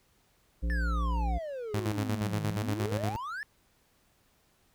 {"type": "harmonic tone", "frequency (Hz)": 57.9, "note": "A#1", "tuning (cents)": -11, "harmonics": [1, 3, 5, 7, 9], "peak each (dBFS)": [-27, -39, -43, -53, -48], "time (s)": [0.62, 1.39], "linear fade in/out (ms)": 20}
{"type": "exponential two-way sweep", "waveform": "triangle", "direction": "down then up", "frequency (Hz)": [1799, 146.3, 1799], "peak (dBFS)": -33, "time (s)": [0.7, 3.43], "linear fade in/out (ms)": 0, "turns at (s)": 2.46}
{"type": "tone with tremolo", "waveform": "sawtooth", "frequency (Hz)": 105.2, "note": "G#2", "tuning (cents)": 23, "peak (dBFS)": -24, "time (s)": [1.74, 3.16], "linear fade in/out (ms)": 0, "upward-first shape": "square", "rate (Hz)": 8.5, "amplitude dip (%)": 60}
{"effects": ["pink hiss -68 dBFS RMS until 4.74 s"]}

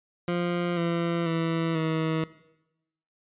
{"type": "tone with pitch steps", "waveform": "20% pulse", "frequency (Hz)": [174.61, 169.54, 164.62, 159.84], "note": ["F3", "E3", "E3", "D#3"], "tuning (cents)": [0, 49, -2, 47], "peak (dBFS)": -20, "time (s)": [0.28, 2.24], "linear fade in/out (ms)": 2, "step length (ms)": 490, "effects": ["noise-tail reverb RT60 0.9 s tail -18 dB re dry", "resampled to 8000 Hz"]}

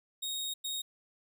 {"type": "tone bursts at uneven times", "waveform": "sawtooth", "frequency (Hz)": 3745, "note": "A#7", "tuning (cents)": 7, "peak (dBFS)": -31, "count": 2, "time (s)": [[0.22, 0.54], [0.64, 0.82]], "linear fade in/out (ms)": 10, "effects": []}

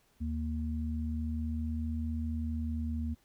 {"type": "tone pair together", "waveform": "sine", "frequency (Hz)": [77.79, 233.1], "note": ["D#2", "A#3"], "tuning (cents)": [0, 0], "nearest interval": "octave + perfect fifth", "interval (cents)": 1900, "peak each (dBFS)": [-33, -36], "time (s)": [0.2, 3.15], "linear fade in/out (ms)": 20, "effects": ["pink hiss -69 dBFS RMS until 3.24 s"]}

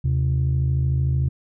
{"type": "tone pair together", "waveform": "sine", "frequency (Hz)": [78.25, 131.6], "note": ["D#2", "C3"], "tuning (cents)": [10, 10], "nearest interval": "major sixth", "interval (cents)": 900, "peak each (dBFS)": [-20, -18], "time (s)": [0.04, 1.29], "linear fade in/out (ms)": 10, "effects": ["tanh soft clip ceiling -14 dBFS"]}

